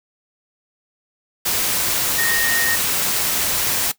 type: tone in noise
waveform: sine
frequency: 1854 Hz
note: A#6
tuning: 10 cents flat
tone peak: -20 dBFS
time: 2.18-2.76 s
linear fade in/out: 10 ms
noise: white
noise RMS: -20 dBFS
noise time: 1.45-3.92 s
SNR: -3 dB
effects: noise-tail reverb RT60 0.1 s tail -17 dB re dry